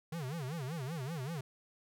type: tone with vibrato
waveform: square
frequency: 146.83 Hz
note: D3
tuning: in tune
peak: -38 dBFS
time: 0.12-1.41 s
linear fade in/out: 5 ms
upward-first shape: sine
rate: 5.2 Hz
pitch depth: 270 cents each way
effects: none